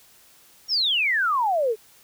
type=exponential sweep; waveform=sine; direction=down; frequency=5700 to 415.3 Hz; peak=-19 dBFS; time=0.68-1.76 s; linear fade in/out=50 ms; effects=white hiss -54 dBFS RMS until 2.03 s